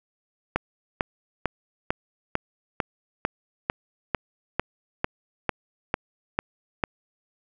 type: click train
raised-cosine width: 0.5 ms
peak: -7 dBFS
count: 15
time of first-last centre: 0.56-6.838 s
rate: 2.23 Hz
effects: none